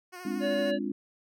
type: tone with vibrato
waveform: 10% pulse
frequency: 360 Hz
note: F#4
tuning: 47 cents flat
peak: -33 dBFS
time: 0.12-0.72 s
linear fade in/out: 20 ms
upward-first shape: sine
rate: 13 Hz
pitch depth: 38 cents each way
type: chord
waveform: sine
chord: D half-diminished seventh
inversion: second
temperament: equal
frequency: 207.7 / 261.6 / 293.7 / 349.2 Hz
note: Ab3 / C4 / D4 / F4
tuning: 0 / 0 / 0 / 0 cents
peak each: -34 / -35 / -34 / -37 dBFS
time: 0.25-0.92 s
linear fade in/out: 5 ms
type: harmonic tone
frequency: 570 Hz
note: C#5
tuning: 48 cents sharp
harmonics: 1 / 3 / 5 / 7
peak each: -27 / -37 / -41 / -44 dBFS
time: 0.4-0.79 s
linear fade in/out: 50 ms
effects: none